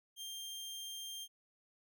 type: tone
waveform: sawtooth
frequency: 3187 Hz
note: G7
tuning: 28 cents sharp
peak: -40 dBFS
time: 0.16-1.28 s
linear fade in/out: 50 ms
effects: none